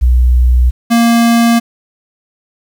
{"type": "tone pair in turn", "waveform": ["sine", "square"], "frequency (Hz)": [61.74, 233.1], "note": ["B1", "A#3"], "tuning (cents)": [0, 0], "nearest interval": "octave + major seventh", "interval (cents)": 2300, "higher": "second", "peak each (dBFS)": [-5, -7], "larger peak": "first", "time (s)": [[0.01, 0.71], [0.9, 1.6]], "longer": "neither", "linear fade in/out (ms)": 20, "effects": ["7-bit"]}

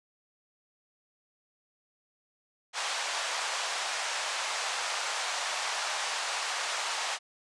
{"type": "band-pass noise", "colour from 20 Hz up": "pink", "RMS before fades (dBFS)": -33, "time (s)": [2.73, 7.19], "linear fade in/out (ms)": 50, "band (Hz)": [700, 7900], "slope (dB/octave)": 24, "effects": ["resampled to 24000 Hz"]}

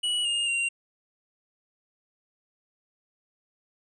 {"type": "tone with pitch steps", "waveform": "square", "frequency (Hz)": [2931, 2831, 2766], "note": ["F#7", "F7", "F7"], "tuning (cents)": [-17, 23, -17], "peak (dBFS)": -25, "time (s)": [0.03, 0.69], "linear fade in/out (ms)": 10, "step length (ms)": 220, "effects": ["resampled to 22050 Hz"]}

